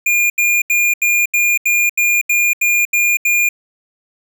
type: tone bursts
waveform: square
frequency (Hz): 2417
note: D7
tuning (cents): +49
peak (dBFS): -12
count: 11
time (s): 0.06-3.49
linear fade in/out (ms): 5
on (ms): 240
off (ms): 79
effects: none